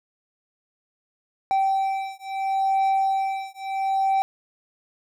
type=beating tone pair; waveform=triangle; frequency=775 / 775.74 Hz; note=G5 / G5; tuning=-20 / -18 cents; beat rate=0.74 Hz; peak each=-22 dBFS; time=1.51-4.22 s; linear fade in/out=0 ms; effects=none